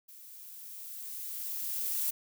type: noise with level ramp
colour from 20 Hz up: violet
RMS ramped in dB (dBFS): -52 to -31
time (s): 0.08-2.11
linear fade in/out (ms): 10
effects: none